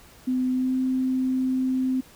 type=tone with pitch glide; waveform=sine; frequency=255.3 to 259 Hz; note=C4 to C4; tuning=-42 to -17 cents; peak=-21 dBFS; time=0.27-2.01 s; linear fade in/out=10 ms; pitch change=+25 cents; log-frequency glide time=0.52-0.74 s; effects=pink hiss -51 dBFS RMS until 2.15 s